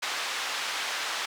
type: band-pass noise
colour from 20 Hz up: pink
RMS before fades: -32 dBFS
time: 0.02-1.26 s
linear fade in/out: 10 ms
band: 1100 to 5400 Hz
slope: 12 dB/octave
effects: none